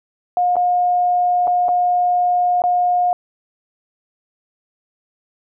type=tone with dropouts; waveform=sine; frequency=715 Hz; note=F5; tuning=41 cents sharp; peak=-13 dBFS; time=0.37-3.13 s; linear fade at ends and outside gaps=1 ms; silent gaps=0.557-0.566 / 1.472-1.477 / 1.684-1.689 / 2.62-2.638 s; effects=none